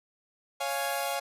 sawtooth chord, Db major, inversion none, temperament equal, 554.4 / 698.5 / 830.6 Hz, Db5 / F5 / Ab5, 0 / 0 / 0 cents, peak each -30 dBFS, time 0.6-1.2 s, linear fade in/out 10 ms
pink high-pass noise, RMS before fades -41 dBFS, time 0.66-1.18 s, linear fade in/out 50 ms, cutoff 8700 Hz, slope 48 dB/octave
effects resampled to 32000 Hz

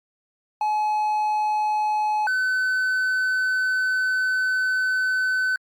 triangle tone pair in turn, 850 / 1514.5 Hz, G#5 / F#6, +40 / +40 cents, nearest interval minor seventh, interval 1000 cents, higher second, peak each -18 / -18 dBFS, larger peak neither, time 0.61-2.27 / 2.27-5.56 s, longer second, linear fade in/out 2 ms, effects Opus 48 kbps

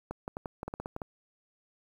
clicks, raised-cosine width 1 ms, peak -22 dBFS, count 11, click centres 0.11 / 0.279 / 0.369 / 0.458 / 0.631 / 0.68 / 0.739 / 0.8 / 0.859 / 0.964 / 1.018 s, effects 9-bit

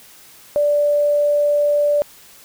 sine tone, 585 Hz, D5, 7 cents flat, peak -13 dBFS, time 0.56-2.02 s, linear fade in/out 0 ms, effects white hiss -45 dBFS RMS until 2.44 s

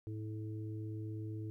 harmonic tone, 108 Hz, A2, 32 cents flat, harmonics 1 / 3 / 4, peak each -40 / -46 / -53 dBFS, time 0.07-1.5 s, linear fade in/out 0 ms, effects 13-bit

